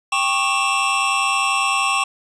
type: tone cluster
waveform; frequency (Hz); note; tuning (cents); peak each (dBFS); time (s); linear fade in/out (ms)
square; 789 / 1099 / 1189 / 2668 / 2801; G5 / C#6 / D6 / E7 / F7; +11 / -15 / +21 / +20 / +4; -26 / -21 / -29 / -22 / -29; 0.12-2.04; 5
effects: resampled to 22050 Hz + 8-bit